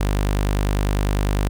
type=tone; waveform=sawtooth; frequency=50 Hz; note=G1; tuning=35 cents sharp; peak=-14 dBFS; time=0-1.49 s; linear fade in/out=10 ms; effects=none